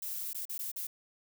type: noise with dropouts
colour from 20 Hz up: violet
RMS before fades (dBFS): -38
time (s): 0.02-0.87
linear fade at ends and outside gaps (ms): 5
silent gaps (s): 0.332-0.346 / 0.454-0.494 / 0.58-0.591 / 0.717-0.76
effects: none